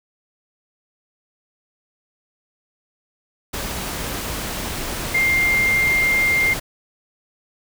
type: tone in noise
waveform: sine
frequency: 2108 Hz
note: C7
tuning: 12 cents sharp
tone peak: -15 dBFS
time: 5.14-6.54 s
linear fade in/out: 10 ms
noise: pink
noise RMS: -27 dBFS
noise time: 3.53-6.6 s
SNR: +9 dB
effects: none